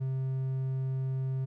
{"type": "tone", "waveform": "triangle", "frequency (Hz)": 132.1, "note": "C3", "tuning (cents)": 17, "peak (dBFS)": -27, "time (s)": [0, 1.46], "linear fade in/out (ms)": 20, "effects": []}